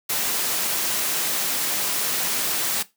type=noise; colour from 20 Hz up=white; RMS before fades=-24 dBFS; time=0.09-2.83 s; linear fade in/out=10 ms; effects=noise-tail reverb RT60 0.2 s tail -17 dB re dry + high-pass 150 Hz 12 dB/octave